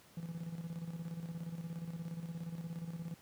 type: tone with tremolo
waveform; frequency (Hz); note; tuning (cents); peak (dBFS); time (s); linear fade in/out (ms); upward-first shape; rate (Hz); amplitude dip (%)
triangle; 167; E3; +23; -36; 0.17-3.14; 2; square; 17; 60
effects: pink hiss -62 dBFS RMS until 3.21 s + high-pass 80 Hz 12 dB/octave